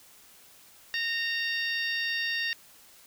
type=harmonic tone; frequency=923 Hz; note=A#5; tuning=17 cents flat; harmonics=2 / 3 / 4 / 5 / 6; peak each=-30 / -34 / -36 / -38 / -40 dBFS; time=0.94-2.53 s; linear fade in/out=0 ms; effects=white hiss -55 dBFS RMS until 3.06 s